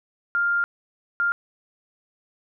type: tone bursts at uneven times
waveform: sine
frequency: 1400 Hz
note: F6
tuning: 4 cents sharp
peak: -19 dBFS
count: 2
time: 0.35-0.64 / 1.2-1.32 s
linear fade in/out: 0 ms
effects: none